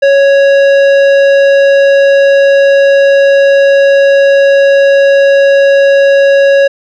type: tone with tanh clipping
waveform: sine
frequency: 554.4 Hz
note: C#5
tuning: in tune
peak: -5 dBFS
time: 0.02-6.68 s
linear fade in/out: 10 ms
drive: 13 dB
effects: none